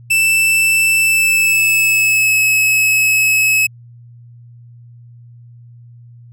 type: tone with pitch glide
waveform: 45% pulse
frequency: 2652 to 2577 Hz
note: E7 to E7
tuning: +10 to -40 cents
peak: -10 dBFS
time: 0.1-3.67 s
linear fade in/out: 10 ms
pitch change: -50 cents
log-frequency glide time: 0.98-2.43 s
effects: added 119 Hz sine -37 dBFS peak until 6.32 s